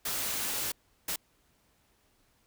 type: noise bursts at uneven times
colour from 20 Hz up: white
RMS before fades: -33 dBFS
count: 2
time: 0.05-0.72 / 1.08-1.16 s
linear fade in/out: 5 ms
effects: pink hiss -69 dBFS RMS until 2.46 s